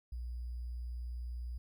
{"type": "tone with sample-and-hold", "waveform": "sine", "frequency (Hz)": 60.1, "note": "B1", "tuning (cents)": -46, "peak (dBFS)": -38, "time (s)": [0.12, 1.58], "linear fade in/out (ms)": 5, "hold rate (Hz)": 4900, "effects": []}